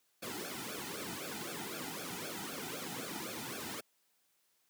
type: noise with flanger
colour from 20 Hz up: pink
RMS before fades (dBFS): -42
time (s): 0.22-3.81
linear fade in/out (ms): 10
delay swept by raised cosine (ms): 1 to 1.84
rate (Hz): 3.9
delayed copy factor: -0.95
effects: white hiss -75 dBFS RMS until 4.69 s + high-pass 150 Hz 12 dB/octave